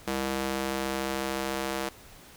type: tone with high-pass filter sweep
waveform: square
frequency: 66.9 Hz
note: C2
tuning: 39 cents sharp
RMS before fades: -31 dBFS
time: 0.07-1.89 s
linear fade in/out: 5 ms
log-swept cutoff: 250 to 380 Hz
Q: 0.73
effects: pink hiss -51 dBFS RMS until 2.36 s

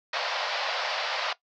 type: band-pass noise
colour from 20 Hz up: pink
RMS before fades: -30 dBFS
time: 0.13-1.33 s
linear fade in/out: 5 ms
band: 550 to 5100 Hz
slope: 48 dB/octave
effects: noise-tail reverb RT60 0.1 s tail -17 dB re dry

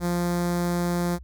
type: tone with notch filter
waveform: sawtooth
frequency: 174.61 Hz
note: F3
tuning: in tune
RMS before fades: -25 dBFS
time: 0-1.19 s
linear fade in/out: 50 ms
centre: 2800 Hz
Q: 1.1
effects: added 63 Hz sine -40 dBFS peak until 1.23 s

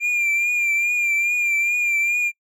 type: tone with vibrato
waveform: triangle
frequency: 2389 Hz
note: D7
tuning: 29 cents sharp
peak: -16 dBFS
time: 0-2.32 s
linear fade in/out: 50 ms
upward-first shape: triangle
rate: 2.4 Hz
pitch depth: 49 cents each way
effects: noise-tail reverb RT60 0.1 s tail -24 dB re dry

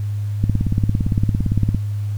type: click train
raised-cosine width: 5 ms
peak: -5 dBFS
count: 24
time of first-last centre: 0.44-1.747 s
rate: 17.6 Hz
effects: added 103 Hz sine -20 dBFS peak until 2.17 s + pink hiss -48 dBFS RMS until 2.17 s

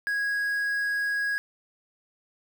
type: tone with quantisation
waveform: triangle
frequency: 1654 Hz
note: G#6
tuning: 8 cents flat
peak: -23 dBFS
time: 0.07-1.38 s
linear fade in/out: 0 ms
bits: 8
effects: none

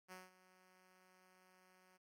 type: tone with ADSR envelope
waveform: 5% pulse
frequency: 184.9 Hz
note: F#3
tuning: 1 cent flat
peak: -40 dBFS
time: 0.08-1.98 s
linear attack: 41 ms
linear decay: 180 ms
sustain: -17 dB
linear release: 20 ms
effects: AAC 64 kbps

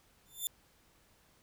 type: tone with exponential growth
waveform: 5% pulse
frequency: 3546 Hz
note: A7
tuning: 13 cents sharp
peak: -22 dBFS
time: 0.26-0.47 s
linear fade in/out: 0 ms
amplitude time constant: 45 ms
effects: pink hiss -67 dBFS RMS until 1.42 s

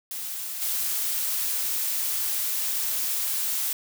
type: noise with level steps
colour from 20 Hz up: blue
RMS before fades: -33 / -27 dBFS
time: 0.11-3.73 s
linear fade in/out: 2 ms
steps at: 0.61 s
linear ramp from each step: 10 ms
effects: none

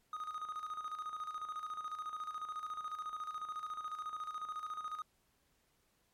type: tone with tremolo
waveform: triangle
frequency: 1244.5 Hz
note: D#6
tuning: in tune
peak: -36 dBFS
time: 0.13-5.02 s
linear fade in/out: 2 ms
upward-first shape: square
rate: 14 Hz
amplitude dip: 60%
effects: pink hiss -75 dBFS RMS until 6.13 s + MP3 64 kbps

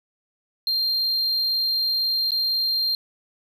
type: tone with dropouts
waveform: triangle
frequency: 4186 Hz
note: C8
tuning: in tune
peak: -19 dBFS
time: 0.67-2.95 s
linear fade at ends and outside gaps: 1 ms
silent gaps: 2.307-2.318 s
effects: none

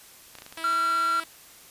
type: clicks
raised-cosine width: 0.2 ms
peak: -25 dBFS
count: 7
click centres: 0.353 / 0.386 / 0.421 / 0.464 / 0.525 / 0.575 / 0.729 s
type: tone with vibrato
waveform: 5% pulse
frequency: 326.4 Hz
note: E4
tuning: 17 cents flat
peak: -24 dBFS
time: 0.57-1.24 s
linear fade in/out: 5 ms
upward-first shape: sine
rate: 16 Hz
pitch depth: 8 cents each way
type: tone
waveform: triangle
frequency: 1368 Hz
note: F6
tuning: 36 cents flat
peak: -20 dBFS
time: 0.64-1.2 s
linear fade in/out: 2 ms
effects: white hiss -50 dBFS RMS until 1.7 s + resampled to 32000 Hz

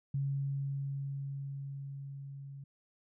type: tone with level ramp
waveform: sine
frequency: 138.59 Hz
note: C#3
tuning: in tune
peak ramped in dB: -30 to -44 dBFS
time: 0.14-2.64 s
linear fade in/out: 5 ms
effects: none

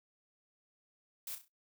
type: noise with echo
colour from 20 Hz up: blue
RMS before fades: -42 dBFS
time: 1.27-1.35 s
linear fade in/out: 2 ms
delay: 33 ms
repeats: 4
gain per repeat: -8 dB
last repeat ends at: 1.482 s
effects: noise-tail reverb RT60 0.2 s tail -25 dB re dry

